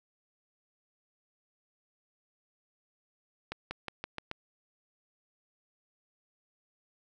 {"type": "accelerating click train", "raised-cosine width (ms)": 0.3, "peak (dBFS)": -20, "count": 6, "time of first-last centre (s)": [3.52, 4.314], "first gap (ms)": 190, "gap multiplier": 0.91, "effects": []}